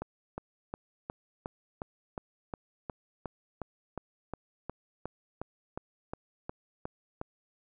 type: click train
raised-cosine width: 1 ms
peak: -22 dBFS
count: 21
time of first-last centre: 0.02-7.214 s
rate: 2.78 Hz
effects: none